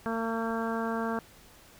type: harmonic tone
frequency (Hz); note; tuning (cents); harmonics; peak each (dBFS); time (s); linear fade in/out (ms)
227; A#3; -46; 1 / 2 / 3 / 4 / 5 / 6 / 7; -32 / -35 / -37 / -38 / -39 / -40 / -40; 0.06-1.19; 0
effects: pink hiss -55 dBFS RMS until 1.79 s